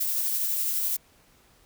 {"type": "noise with tremolo", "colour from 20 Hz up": "violet", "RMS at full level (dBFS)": -26, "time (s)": [0, 0.97], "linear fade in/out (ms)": 10, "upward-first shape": "sine", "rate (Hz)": 12, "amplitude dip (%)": 25, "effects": ["pink hiss -60 dBFS RMS until 1.65 s"]}